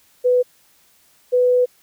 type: tone pair in turn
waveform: sine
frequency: 496.8 / 496.8 Hz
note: B4 / B4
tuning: +10 / +10 cents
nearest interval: unison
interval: 0 cents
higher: neither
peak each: -12 dBFS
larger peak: neither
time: 0.24-0.43 / 1.32-1.66 s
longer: second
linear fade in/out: 20 ms
effects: white hiss -56 dBFS RMS until 1.82 s